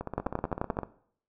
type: two click trains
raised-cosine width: 1 ms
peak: -20 / -14 dBFS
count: 14 / 8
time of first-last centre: 0.01-0.833 / 0.18-0.789 s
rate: 15.8 / 11.5 Hz
effects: noise-tail reverb RT60 0.6 s tail -17 dB re dry